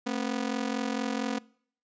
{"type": "ring-modulated tone", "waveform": "sawtooth", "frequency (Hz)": 245, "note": "B3", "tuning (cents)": -14, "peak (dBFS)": -22, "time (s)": [0.06, 1.39], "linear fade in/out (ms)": 10, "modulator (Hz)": 22.2, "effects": ["noise-tail reverb RT60 0.6 s tail -25 dB re dry", "resampled to 16000 Hz"]}